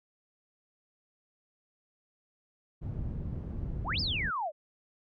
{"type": "low-pass noise", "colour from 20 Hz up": "white", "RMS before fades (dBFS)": -36, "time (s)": [2.81, 4.31], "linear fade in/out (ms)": 20, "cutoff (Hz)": 120, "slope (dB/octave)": 12}
{"type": "exponential two-way sweep", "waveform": "sine", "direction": "up then down", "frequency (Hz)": [563, 5330, 563], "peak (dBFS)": -30, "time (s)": [3.84, 4.52], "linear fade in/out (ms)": 50, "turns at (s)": 4}
{"effects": []}